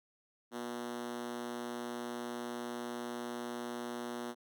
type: tone with high-pass filter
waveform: 5% pulse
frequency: 120 Hz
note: B2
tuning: 49 cents flat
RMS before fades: -41 dBFS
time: 0.51-4.35 s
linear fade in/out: 50 ms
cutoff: 270 Hz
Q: 4.2
effects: none